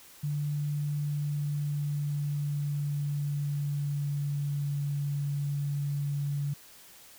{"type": "tone with pitch glide", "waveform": "sine", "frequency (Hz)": [146.7, 143.02], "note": ["D3", "D3"], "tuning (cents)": [-2, -46], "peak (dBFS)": -28, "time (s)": [0.23, 6.54], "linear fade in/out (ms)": 10, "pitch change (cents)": -44, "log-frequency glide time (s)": [0.95, 4.82], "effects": ["white hiss -53 dBFS RMS until 7.18 s"]}